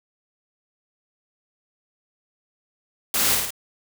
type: noise with echo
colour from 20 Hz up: white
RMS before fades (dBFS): -22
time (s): 3.14-3.35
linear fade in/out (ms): 2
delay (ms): 52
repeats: 3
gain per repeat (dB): -3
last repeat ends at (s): 3.506
effects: none